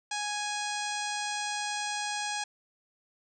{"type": "harmonic tone", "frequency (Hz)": 830.6, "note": "G#5", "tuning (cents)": 0, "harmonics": [1, 2, 3, 4, 5, 6, 7, 8, 9, 10], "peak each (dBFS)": [-35, -38, -40, -41, -42, -43, -43, -44, -45, -45], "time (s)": [0.11, 2.44], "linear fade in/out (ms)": 5, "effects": []}